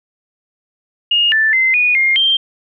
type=tone with pitch steps; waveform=sine; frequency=2850 / 1763 / 2067 / 2463 / 2124 / 3162 Hz; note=F7 / A6 / C7 / D#7 / C7 / G7; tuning=+34 / +3 / -22 / -18 / +25 / +14 cents; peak=-10 dBFS; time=1.11-2.37 s; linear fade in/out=5 ms; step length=210 ms; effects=none